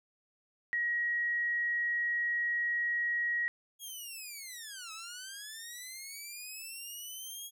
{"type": "tone", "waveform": "sine", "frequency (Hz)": 1900, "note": "A#6", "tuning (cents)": 33, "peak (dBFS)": -29, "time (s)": [0.73, 3.48], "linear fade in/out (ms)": 0}
{"type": "linear two-way sweep", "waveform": "10% pulse", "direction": "down then up", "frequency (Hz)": [3322, 1275, 3322], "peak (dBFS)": -34, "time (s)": [3.79, 7.51], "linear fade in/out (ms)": 50, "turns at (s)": 4.92}
{"effects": []}